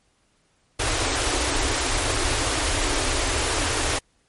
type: band-stop noise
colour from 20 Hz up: pink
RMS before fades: -23 dBFS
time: 0.79-3.99 s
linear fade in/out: 10 ms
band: 120 to 260 Hz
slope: 96 dB/octave
effects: pink hiss -65 dBFS RMS until 4.28 s + MP3 48 kbps